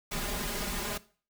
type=noise with comb filter; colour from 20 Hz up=pink; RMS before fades=-34 dBFS; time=0.11-0.98 s; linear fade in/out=10 ms; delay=4.9 ms; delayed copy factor=+0.95; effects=noise-tail reverb RT60 0.4 s tail -18 dB re dry